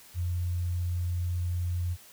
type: tone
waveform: sine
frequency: 88 Hz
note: F2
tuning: 14 cents sharp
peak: -27 dBFS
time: 0.14-1.97 s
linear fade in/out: 50 ms
effects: white hiss -53 dBFS RMS until 2.12 s